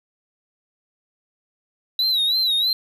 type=tone with vibrato; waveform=triangle; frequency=3912 Hz; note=B7; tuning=17 cents flat; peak=-16 dBFS; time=1.99-2.73 s; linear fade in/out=2 ms; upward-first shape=sine; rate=3.1 Hz; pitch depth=100 cents each way; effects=none